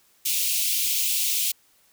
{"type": "high-pass noise", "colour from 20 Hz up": "white", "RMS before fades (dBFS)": -24, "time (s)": [0.25, 1.52], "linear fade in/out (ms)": 10, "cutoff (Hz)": 2400, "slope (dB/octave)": 48, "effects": ["white hiss -61 dBFS RMS until 1.92 s"]}